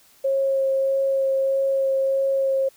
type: tone with vibrato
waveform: sine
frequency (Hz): 540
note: C#5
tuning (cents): -45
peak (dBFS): -18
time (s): 0.24-2.69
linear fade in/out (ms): 10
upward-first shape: sine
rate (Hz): 1.6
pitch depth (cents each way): 10
effects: white hiss -55 dBFS RMS until 2.76 s